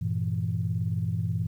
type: chord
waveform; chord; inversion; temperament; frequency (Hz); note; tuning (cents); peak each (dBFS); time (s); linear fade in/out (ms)
sine; E diminished; first; equal; 98 / 116.54 / 164.81; G2 / Bb2 / E3; 0 / 0 / 0; -29 / -29 / -30; 0.01-1.47; 10
effects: tanh soft clip ceiling -16 dBFS + 10-bit